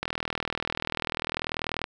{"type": "click train", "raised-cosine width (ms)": 0.3, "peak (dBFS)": -12, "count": 74, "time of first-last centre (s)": [0.03, 1.841], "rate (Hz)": 40.3, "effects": []}